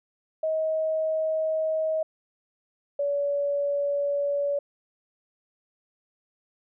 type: tone pair in turn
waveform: sine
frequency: 633 / 570.1 Hz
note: D#5 / C#5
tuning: +30 / +48 cents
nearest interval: major second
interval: 182 cents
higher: first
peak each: -23 dBFS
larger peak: neither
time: 0.43-2.03 / 2.99-4.59 s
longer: neither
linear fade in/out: 5 ms
effects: none